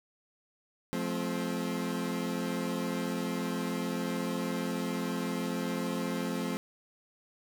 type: chord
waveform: 30% pulse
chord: F major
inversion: none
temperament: equal with one note detuned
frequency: 174.61 / 214.6 / 261.6 Hz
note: F3 / A3 / C4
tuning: 0 / -43 / 0 cents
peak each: -33 dBFS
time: 0.93-6.57 s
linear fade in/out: 0 ms
effects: none